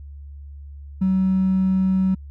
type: tone with hard clipping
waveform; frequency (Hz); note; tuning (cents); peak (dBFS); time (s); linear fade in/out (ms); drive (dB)
triangle; 188.8; F#3; +35; -16; 1.01-2.15; 10; 3
effects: added 71 Hz sine -35 dBFS peak until 2.3 s